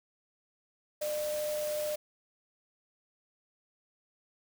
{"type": "tone in noise", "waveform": "sine", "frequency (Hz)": 602, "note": "D5", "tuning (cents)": 43, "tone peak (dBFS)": -31, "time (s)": [1.01, 1.96], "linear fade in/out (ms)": 10, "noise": "white", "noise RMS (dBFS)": -42, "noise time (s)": [1.01, 1.96], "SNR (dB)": 8, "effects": []}